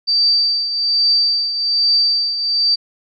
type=tone with tremolo; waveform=sine; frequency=4647 Hz; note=D8; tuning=19 cents flat; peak=-10 dBFS; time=0.07-2.76 s; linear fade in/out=20 ms; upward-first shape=triangle; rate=1.2 Hz; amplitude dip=65%; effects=none